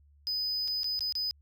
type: tone with dropouts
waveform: triangle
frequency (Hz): 5000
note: D#8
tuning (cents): +8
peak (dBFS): -28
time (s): 0.27-1.31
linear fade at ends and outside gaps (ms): 0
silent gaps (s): 0.677-0.681 / 0.833-0.843 / 0.992-1.007 / 1.124-1.153
effects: added 72 Hz sine -58 dBFS peak until 1.41 s